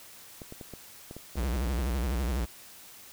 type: clicks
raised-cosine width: 2 ms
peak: -28 dBFS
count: 11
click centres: 0.418 / 0.524 / 0.612 / 0.737 / 1.111 / 1.166 / 1.356 / 1.432 / 1.56 / 1.672 / 1.79 s
type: tone with vibrato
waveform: square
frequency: 63 Hz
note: B1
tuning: 35 cents sharp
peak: -28 dBFS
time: 1.36-2.46 s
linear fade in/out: 20 ms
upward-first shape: sine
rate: 12 Hz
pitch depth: 200 cents each way
effects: white hiss -50 dBFS RMS until 3.12 s